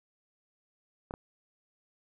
clicks, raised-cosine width 1 ms, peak -24 dBFS, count 2, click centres 1.109 / 1.139 s, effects none

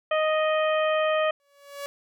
harmonic tone, 622.3 Hz, D#5, in tune, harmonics 1 / 2 / 3 / 4 / 5, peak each -22 / -28 / -32 / -34 / -36 dBFS, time 0.11-1.31 s, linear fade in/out 5 ms
sawtooth tone with exponential growth, 566 Hz, C#5, 36 cents sharp, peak -26 dBFS, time 1.4-1.86 s, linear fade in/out 0 ms, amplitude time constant 100 ms
effects none

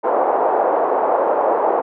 pink band-pass noise, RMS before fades -17 dBFS, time 0.03-1.82 s, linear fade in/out 20 ms, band 460 to 920 Hz, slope 24 dB/octave, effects none

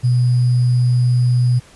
sine tone with sample-and-hold, 123.47 Hz, B2, in tune, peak -11 dBFS, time 0.03-1.6 s, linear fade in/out 20 ms, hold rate 4900 Hz, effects pink hiss -46 dBFS RMS until 1.75 s + resampled to 24000 Hz

